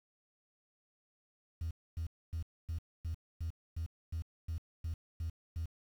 sine tone bursts, 82 Hz, E2, 9 cents flat, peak -33 dBFS, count 12, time 1.61-5.658 s, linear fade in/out 5 ms, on 99 ms, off 260 ms, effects tanh soft clip ceiling -33 dBFS + 10-bit

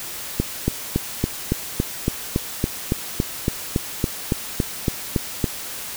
click train, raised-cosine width 3 ms, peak -5 dBFS, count 19, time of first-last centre 0.4-5.442 s, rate 3.57 Hz, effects white hiss -32 dBFS RMS until 5.96 s

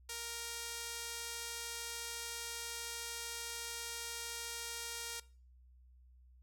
sawtooth tone with band-pass filter, 466.9 Hz, A#4, 3 cents sharp, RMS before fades -44 dBFS, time 0.09-5.2 s, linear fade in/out 5 ms, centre 8200 Hz, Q 0.67, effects noise-tail reverb RT60 0.4 s tail -20 dB re dry + added 62 Hz sine -59 dBFS peak until 6.42 s

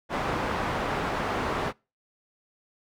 white low-pass noise, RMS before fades -29 dBFS, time 0.09-1.73 s, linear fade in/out 50 ms, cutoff 1200 Hz, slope 12 dB/octave, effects noise-tail reverb RT60 0.3 s tail -26 dB re dry

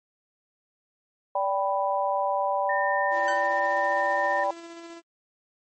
sine chord, G major, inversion second, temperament equal with one note detuned, 580.2 / 784 / 987.8 Hz, D5 / G5 / B5, -21 / 0 / 0 cents, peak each -27 dBFS, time 1.35-4.51 s, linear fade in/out 5 ms
sine tone, 1818 Hz, A#6, 44 cents flat, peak -27 dBFS, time 2.69-4.44 s, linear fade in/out 5 ms
sawtooth tone with tremolo, 336.4 Hz, E4, 35 cents sharp, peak -35 dBFS, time 3.1-5.02 s, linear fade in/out 50 ms, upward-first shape square, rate 15 Hz, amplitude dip 25%
sawtooth tone with exponential decay, 1532 Hz, G6, 40 cents flat, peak -27 dBFS, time 3.28-3.54 s, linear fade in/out 0 ms, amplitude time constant 56 ms
effects MP3 32 kbps

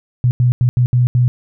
sine tone bursts at uneven times, 123.47 Hz, B2, in tune, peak -9 dBFS, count 6, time 0.24-0.31 / 0.4-0.52 / 0.61-0.69 / 0.77-0.86 / 0.93-1.07 / 1.15-1.28 s, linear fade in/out 0 ms, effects none

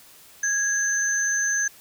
sine tone pair together, 1655 / 6212 Hz, G#6 / G8, -6 / -17 cents, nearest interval octave + major seventh, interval 2289 cents, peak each -23 / -24 dBFS, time 0.43-1.68 s, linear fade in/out 5 ms, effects white hiss -50 dBFS RMS until 1.8 s

